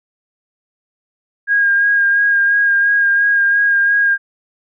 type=tone with vibrato; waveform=sine; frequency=1624 Hz; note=G#6; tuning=39 cents flat; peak=-10 dBFS; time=1.47-4.18 s; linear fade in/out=50 ms; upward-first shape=sine; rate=2.9 Hz; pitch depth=20 cents each way; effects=none